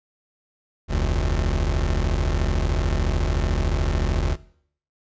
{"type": "tone pair together", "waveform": "30% pulse", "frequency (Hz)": [42.99, 72.3], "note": ["F1", "D2"], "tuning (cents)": [-27, -27], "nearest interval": "major sixth", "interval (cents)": 900, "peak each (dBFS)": [-19, -21], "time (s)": [0.88, 4.37], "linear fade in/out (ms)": 50, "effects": ["noise-tail reverb RT60 0.6 s tail -19 dB re dry", "resampled to 16000 Hz"]}